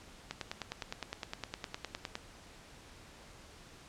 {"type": "click train", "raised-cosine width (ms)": 0.2, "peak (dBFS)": -20, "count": 19, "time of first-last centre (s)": [0.31, 2.154], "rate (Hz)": 9.76, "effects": ["pink hiss -55 dBFS RMS until 3.88 s", "low-pass 8000 Hz 12 dB/octave"]}